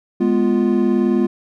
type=chord; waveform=triangle; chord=F diminished; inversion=first; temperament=equal; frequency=207.7 / 246.9 / 349.2 Hz; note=Ab3 / Cb4 / F4; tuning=0 / 0 / 0 cents; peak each=-16 dBFS; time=0.2-1.27 s; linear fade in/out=10 ms; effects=none